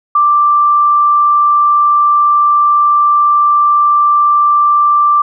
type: tone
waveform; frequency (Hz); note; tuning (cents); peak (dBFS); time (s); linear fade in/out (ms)
sine; 1177; D6; +3; -6; 0.15-5.22; 5
effects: none